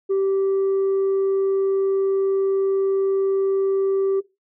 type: tone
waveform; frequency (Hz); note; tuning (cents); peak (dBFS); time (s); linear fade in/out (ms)
sine; 388.8; G4; -14; -15; 0.09-4.21; 20
effects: noise-tail reverb RT60 0.2 s tail -17 dB re dry + tanh soft clip ceiling -16 dBFS